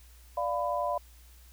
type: chord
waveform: sine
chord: B diminished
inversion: first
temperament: equal with one note detuned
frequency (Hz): 587.3 / 698.5 / 999.2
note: D5 / F5 / B5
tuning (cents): 0 / 0 / +20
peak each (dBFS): -32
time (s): 0.37-0.98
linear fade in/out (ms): 5
effects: added 60 Hz sine -52 dBFS peak until 1.52 s + white hiss -60 dBFS RMS until 1.52 s